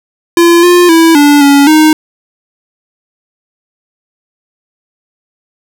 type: tone with pitch steps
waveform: square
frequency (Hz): 341.5 / 353 / 328.5 / 290 / 282 / 310.4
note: F4 / F4 / E4 / D4 / C#4 / D#4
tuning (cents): -39 / +19 / -6 / -22 / +30 / -4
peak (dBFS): -3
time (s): 0.37-1.93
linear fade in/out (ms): 2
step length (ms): 260
effects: none